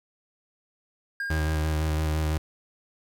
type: tone with exponential decay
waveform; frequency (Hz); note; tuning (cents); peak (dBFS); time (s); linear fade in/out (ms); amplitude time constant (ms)
triangle; 1616; G#6; -48; -25; 1.2-2.26; 2; 230
type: tone with vibrato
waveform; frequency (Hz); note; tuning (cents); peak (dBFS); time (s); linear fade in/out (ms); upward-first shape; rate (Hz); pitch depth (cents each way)
35% pulse; 77.78; D#2; 0; -22; 1.3-2.38; 5; square; 5.9; 17
effects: none